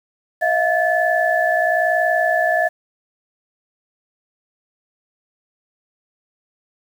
sine tone cluster, 642 / 703 / 1736 Hz, E5 / F5 / A6, -46 / +11 / -24 cents, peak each -19 dBFS, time 0.41-2.69 s, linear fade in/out 20 ms, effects 7-bit

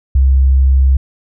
sine tone, 66.5 Hz, C2, 29 cents sharp, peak -6 dBFS, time 0.15-0.97 s, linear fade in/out 5 ms, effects none

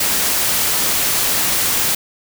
white noise, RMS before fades -17 dBFS, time 0-1.95 s, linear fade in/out 5 ms, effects none

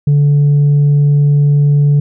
sine tone, 144.8 Hz, D3, 24 cents flat, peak -4 dBFS, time 0.07-2 s, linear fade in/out 5 ms, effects tanh soft clip ceiling -5 dBFS

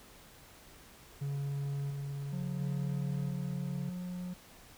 triangle tone with tremolo, 140.4 Hz, C#3, 22 cents sharp, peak -31 dBFS, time 1.21-3.9 s, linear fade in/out 10 ms, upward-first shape square, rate 0.72 Hz, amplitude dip 30%
triangle tone, 179.9 Hz, F#3, 48 cents flat, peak -35 dBFS, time 2.32-4.34 s, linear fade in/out 10 ms
effects pink hiss -56 dBFS RMS until 4.77 s

